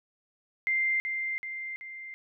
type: tone with echo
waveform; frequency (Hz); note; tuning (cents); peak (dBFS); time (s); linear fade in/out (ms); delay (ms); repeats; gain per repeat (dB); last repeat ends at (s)
sine; 2093; C7; 0; -24; 0.67-1; 0; 380; 3; -5; 2.14
effects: none